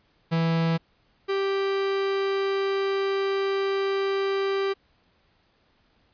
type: tone pair in turn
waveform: 45% pulse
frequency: 164.7 / 391.7 Hz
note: E3 / G4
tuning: -1 / -1 cents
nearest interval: octave + minor third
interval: 1500 cents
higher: second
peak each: -21 / -23 dBFS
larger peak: first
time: 0.31-0.78 / 1.28-4.74 s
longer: second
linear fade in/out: 20 ms
effects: pink hiss -65 dBFS RMS until 6.13 s + resampled to 11025 Hz